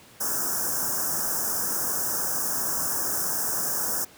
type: band-stop noise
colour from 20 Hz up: white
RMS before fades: -27 dBFS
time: 0.2-4.05 s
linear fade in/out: 10 ms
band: 1700 to 5200 Hz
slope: 96 dB/octave
effects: pink hiss -51 dBFS RMS until 4.17 s + high-pass 100 Hz 12 dB/octave